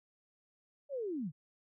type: linear sweep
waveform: sine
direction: down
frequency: 587.3 to 130.1 Hz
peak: -35 dBFS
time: 0.89-1.32 s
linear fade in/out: 50 ms
effects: none